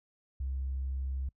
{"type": "tone with tanh clipping", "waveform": "triangle", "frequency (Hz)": 66.5, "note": "C2", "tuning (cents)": 29, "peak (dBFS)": -32, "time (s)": [0.4, 1.29], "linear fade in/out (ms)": 5, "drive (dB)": 5, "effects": ["noise-tail reverb RT60 0.1 s tail -25 dB re dry"]}